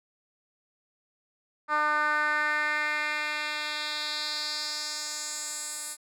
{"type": "tone with band-pass filter sweep", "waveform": "10% pulse", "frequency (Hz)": 300.9, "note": "D4", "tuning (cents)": 42, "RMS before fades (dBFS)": -30, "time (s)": [1.68, 5.97], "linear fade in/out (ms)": 50, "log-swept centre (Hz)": [1200, 9500], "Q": 2.5, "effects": []}